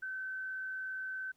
sine tone with frequency modulation, 1532 Hz, G6, 40 cents flat, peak -37 dBFS, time 0.02-1.32 s, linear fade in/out 10 ms, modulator 57.1 Hz, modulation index 0.28, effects pink hiss -75 dBFS RMS until 1.36 s

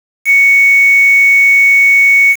sine tone with quantisation, 2223 Hz, C#7, 4 cents sharp, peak -4 dBFS, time 0.25-2.36 s, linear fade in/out 50 ms, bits 4, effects none

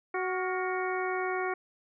harmonic tone with a mistuned harmonic, 371 Hz, F#4, 5 cents sharp, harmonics 1 / 2 / 3 / 4 / 5 / 6, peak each -32 / -35 / -37 / -38 / -39 / -40 dBFS, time 0.14-1.54 s, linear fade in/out 5 ms, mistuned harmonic 4, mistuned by -71 cents, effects none

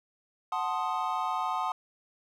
triangle chord, F# diminished seventh, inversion none, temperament equal, 740 / 880 / 1046.5 / 1244.5 Hz, F#5 / A5 / C6 / Eb6, 0 / 0 / 0 / 0 cents, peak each -32 dBFS, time 0.52-1.72 s, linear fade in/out 2 ms, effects none

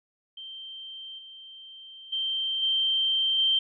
sine tone with level steps, 3136 Hz, G7, in tune, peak -38 / -43 / -26 / -22 / -20 dBFS, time 0.37-3.59 s, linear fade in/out 5 ms, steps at 1.18 / 2.12 / 2.62 / 3.38 s, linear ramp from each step 10 ms, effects none

